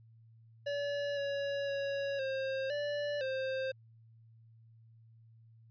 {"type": "tone with pitch steps", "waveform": "square", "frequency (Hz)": [572, 562, 557, 533, 583, 527], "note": ["D5", "C#5", "C#5", "C5", "D5", "C5"], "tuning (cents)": [-46, 24, 8, 32, -13, 12], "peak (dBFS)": -34, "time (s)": [0.66, 3.72], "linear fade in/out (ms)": 10, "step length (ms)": 510, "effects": ["added 113 Hz sine -57 dBFS peak until 5.7 s", "resampled to 11025 Hz"]}